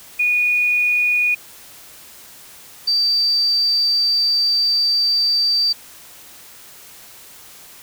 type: tone pair in turn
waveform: sine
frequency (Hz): 2458 / 4651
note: D#7 / D8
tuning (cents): -22 / -18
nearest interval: major seventh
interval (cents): 1104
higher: second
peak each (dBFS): -14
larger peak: neither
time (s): 0.19-1.35 / 2.87-5.73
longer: second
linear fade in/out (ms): 10
effects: white hiss -42 dBFS RMS until 7.82 s